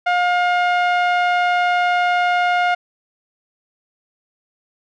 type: tone with low-pass filter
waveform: sawtooth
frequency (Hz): 712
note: F5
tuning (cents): +33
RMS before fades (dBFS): -17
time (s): 0.06-2.75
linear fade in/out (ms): 10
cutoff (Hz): 2200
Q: 1.1
effects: none